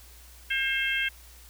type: harmonic tone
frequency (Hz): 534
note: C5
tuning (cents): +35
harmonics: 3 / 4 / 5 / 6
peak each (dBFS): -29 / -30 / -31 / -32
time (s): 0.5-1.09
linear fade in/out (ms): 10
effects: added 60 Hz sine -50 dBFS peak until 1.49 s + white hiss -53 dBFS RMS until 1.49 s